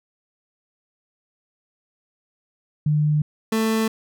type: tone pair in turn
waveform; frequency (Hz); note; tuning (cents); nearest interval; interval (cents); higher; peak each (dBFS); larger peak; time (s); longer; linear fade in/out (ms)
sine / 30% pulse; 150.5 / 221.6; D3 / A3; +43 / +13; perfect fifth; 670; second; -16; neither; 2.86-3.22 / 3.52-3.88; neither; 5
effects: none